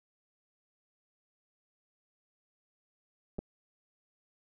clicks, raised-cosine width 2 ms, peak -29 / -23 dBFS, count 2, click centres 3.385 / 3.39 s, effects none

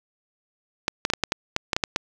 clicks, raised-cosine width 0.2 ms, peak -4 dBFS, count 11, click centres 0.881 / 1.051 / 1.101 / 1.136 / 1.237 / 1.321 / 1.564 / 1.732 / 1.765 / 1.838 / 1.961 s, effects none

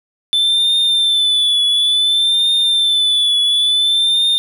triangle tone with vibrato, 3520 Hz, A7, in tune, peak -10 dBFS, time 0.33-4.38 s, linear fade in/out 0 ms, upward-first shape triangle, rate 0.57 Hz, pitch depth 60 cents each way, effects none

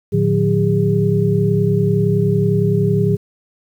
sine tone cluster, 112 / 150 / 180.8 / 406.3 Hz, A2 / D3 / F#3 / G#4, +31 / +37 / -40 / -38 cents, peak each -18 dBFS, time 0.12-3.17 s, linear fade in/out 20 ms, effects 8-bit

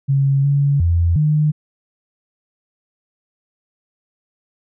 sine tone with pitch steps, 137.7 / 141.4 / 85.2 / 151.6 Hz, C#3 / C#3 / F2 / D#3, -11 / +35 / -42 / -45 cents, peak -12 dBFS, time 0.08-1.52 s, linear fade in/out 20 ms, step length 360 ms, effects none

